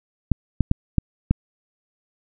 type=clicks; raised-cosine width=5 ms; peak=-4 dBFS; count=5; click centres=0.317 / 0.607 / 0.714 / 0.983 / 1.31 s; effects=none